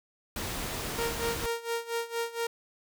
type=noise; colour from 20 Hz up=pink; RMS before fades=-35 dBFS; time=0.36-1.46 s; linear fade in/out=2 ms
type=tone with tremolo; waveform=sawtooth; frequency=464.8 Hz; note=A#4; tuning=5 cents flat; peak=-24 dBFS; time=0.98-2.47 s; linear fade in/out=5 ms; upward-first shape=sine; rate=4.3 Hz; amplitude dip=85%
effects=none